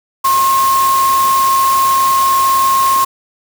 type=tone in noise; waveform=sine; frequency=1073 Hz; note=C6; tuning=43 cents sharp; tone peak=-9 dBFS; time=0.24-3.05 s; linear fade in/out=10 ms; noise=white; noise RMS=-21 dBFS; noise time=0.24-3.05 s; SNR=+9 dB; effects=none